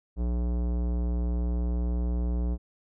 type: tone with tanh clipping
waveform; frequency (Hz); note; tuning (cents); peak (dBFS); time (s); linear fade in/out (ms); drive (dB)
sine; 59.8; A#1; +45; -27; 0.16-2.58; 50; 18
effects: none